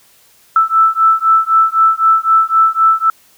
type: beating tone pair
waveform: sine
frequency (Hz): 1318.5 / 1322.4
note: E6 / E6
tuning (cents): 0 / +5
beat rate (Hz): 3.9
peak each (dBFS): -11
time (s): 0.56-3.1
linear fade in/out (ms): 2
effects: white hiss -49 dBFS RMS until 3.37 s